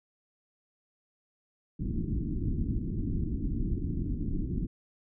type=low-pass noise; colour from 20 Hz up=pink; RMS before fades=-31 dBFS; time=1.79-4.67 s; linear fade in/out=10 ms; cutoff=330 Hz; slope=48 dB/octave; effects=none